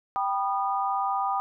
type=chord; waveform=sine; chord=G augmented; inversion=none; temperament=just; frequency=784 / 980 / 1225 Hz; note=G5 / B5 / D#6; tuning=0 / -14 / -27 cents; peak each=-27 / -30 / -29 dBFS; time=0.16-1.4 s; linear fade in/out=0 ms; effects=none